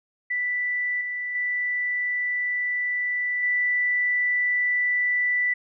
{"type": "tone with level steps", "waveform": "sine", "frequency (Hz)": 1975.5, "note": "B6", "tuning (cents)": 0, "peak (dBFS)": [-23, -27, -23, -20], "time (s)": [0.3, 5.54], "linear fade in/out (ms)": 10, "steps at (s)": [1.01, 1.35, 3.43], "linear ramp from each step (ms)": 2, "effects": []}